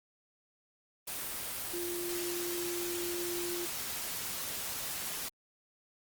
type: tone in noise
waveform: sine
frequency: 349.2 Hz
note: F4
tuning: in tune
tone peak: -36 dBFS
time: 1.73-3.66 s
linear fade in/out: 10 ms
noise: white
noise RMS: -38 dBFS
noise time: 1.07-5.29 s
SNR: -1 dB
effects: Opus 24 kbps